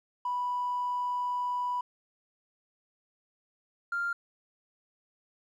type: tone pair in turn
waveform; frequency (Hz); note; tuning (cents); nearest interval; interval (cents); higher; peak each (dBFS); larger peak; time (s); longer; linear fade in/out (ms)
triangle; 985 / 1394.8; B5 / F6; -5 / -3; tritone; 602; second; -25; neither; 0.25-1.81 / 3.92-4.13; first; 5
effects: tanh soft clip ceiling -26 dBFS